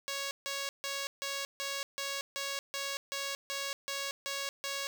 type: tone bursts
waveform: 5% pulse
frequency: 554.4 Hz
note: C#5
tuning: in tune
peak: -23 dBFS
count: 13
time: 0.08-4.87 s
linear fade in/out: 0 ms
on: 230 ms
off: 150 ms
effects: none